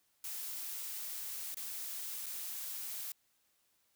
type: noise with dropouts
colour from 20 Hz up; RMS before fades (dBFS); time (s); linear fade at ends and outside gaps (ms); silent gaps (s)
blue; -42; 0.24-3.12; 2; 1.545-1.569 / 2.26-2.264
effects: white hiss -75 dBFS RMS until 3.95 s